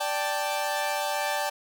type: chord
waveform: sawtooth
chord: D suspended fourth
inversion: none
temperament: equal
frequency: 587.3 / 784 / 880 Hz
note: D5 / G5 / A5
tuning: 0 / 0 / 0 cents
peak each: -27 dBFS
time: 0-1.5 s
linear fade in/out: 10 ms
effects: none